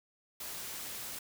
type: noise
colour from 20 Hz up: white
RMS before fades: -42 dBFS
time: 0.4-1.19 s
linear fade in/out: 5 ms
effects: none